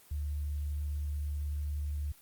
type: tone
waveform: sine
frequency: 73.42 Hz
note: D2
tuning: in tune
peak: -32 dBFS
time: 0.11-2.12 s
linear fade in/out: 5 ms
effects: white hiss -59 dBFS RMS until 2.21 s + Opus 24 kbps